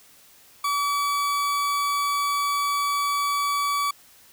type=tone; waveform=40% pulse; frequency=1144 Hz; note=D6; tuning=46 cents flat; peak=-21 dBFS; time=0.64-3.91 s; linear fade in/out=5 ms; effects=white hiss -53 dBFS RMS until 4.32 s